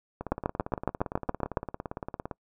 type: two click trains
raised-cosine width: 1 ms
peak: -11 / -20 dBFS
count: 10 / 38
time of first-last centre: 0.32-1.572 / 0.21-2.312 s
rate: 7.19 / 17.6 Hz
effects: noise-tail reverb RT60 0.1 s tail -25 dB re dry